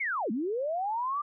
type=linear two-way sweep; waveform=sine; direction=down then up; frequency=2264 to 201 to 1199 Hz; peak=-28 dBFS; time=0-1.22 s; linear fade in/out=10 ms; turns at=0.31 s; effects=none